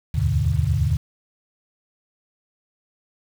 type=tone cluster; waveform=sine; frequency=75 / 83.7 / 101.4 / 123.4 / 147.7 Hz; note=D2 / E2 / G#2 / B2 / D3; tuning=+37 / +27 / -41 / -1 / +10 cents; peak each=-24 dBFS; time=0.14-0.97 s; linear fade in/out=10 ms; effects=7-bit